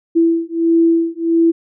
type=beating tone pair; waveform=sine; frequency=331.4 / 332.9 Hz; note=E4 / E4; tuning=+9 / +17 cents; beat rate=1.5 Hz; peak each=-14 dBFS; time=0.15-1.52 s; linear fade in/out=20 ms; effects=none